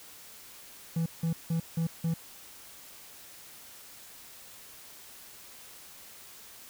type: tone bursts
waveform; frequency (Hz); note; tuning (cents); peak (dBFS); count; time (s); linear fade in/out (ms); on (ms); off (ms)
triangle; 164.81; E3; 0; -24; 5; 0.96-2.14; 5; 100; 170
effects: white hiss -50 dBFS RMS until 6.69 s